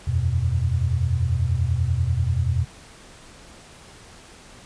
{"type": "chord", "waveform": "sine", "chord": "E suspended second", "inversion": "none", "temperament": "just", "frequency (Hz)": [82.41, 92.71, 123.61], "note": ["E2", "F#2", "B2"], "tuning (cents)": [0, 4, 2], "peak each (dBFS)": [-23, -24, -23], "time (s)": [0.07, 2.65], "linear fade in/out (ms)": 10, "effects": ["pink hiss -46 dBFS RMS until 4.65 s", "resampled to 22050 Hz"]}